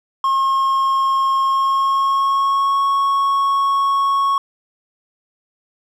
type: tone with pitch glide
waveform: triangle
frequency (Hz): 1077 to 1104.1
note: C6 to C#6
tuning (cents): +50 to -7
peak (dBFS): -12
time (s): 0.24-4.38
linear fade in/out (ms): 2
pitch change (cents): +43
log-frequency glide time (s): 1.43-2.82
effects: none